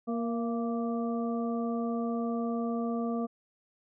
harmonic tone with a mistuned harmonic, 233.7 Hz, A#3, 5 cents sharp, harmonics 1 / 2 / 3 / 5, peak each -30 / -36 / -38 / -42 dBFS, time 0.07-3.27 s, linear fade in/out 20 ms, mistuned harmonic 3, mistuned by -40 cents, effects none

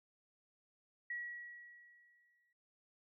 sine tone with exponential decay, 1922 Hz, B6, 48 cents flat, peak -38 dBFS, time 1.1-2.53 s, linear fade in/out 5 ms, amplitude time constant 310 ms, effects none

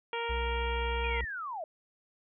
harmonic tone, 466.2 Hz, A#4, in tune, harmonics 1 / 2 / 3 / 4 / 5 / 6 / 7, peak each -36 / -36 / -42 / -44 / -40 / -43 / -45 dBFS, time 0.13-1.21 s, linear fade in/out 2 ms
triangle tone, 61.8 Hz, B1, 2 cents sharp, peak -30 dBFS, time 0.29-1.25 s, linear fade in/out 10 ms
sine linear sweep, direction down, 2489 to 598 Hz, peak -35 dBFS, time 1.04-1.64 s, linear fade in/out 2 ms
effects none

